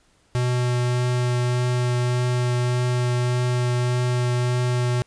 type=tone with vibrato; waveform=square; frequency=123.47 Hz; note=B2; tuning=in tune; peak=-20 dBFS; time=0.35-5.02 s; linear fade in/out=0 ms; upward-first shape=triangle; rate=1.7 Hz; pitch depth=10 cents each way; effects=pink hiss -61 dBFS RMS until 5.06 s + resampled to 22050 Hz